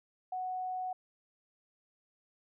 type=tone; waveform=sine; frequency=740 Hz; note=F#5; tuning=in tune; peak=-34 dBFS; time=0.32-0.93 s; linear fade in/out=5 ms; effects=none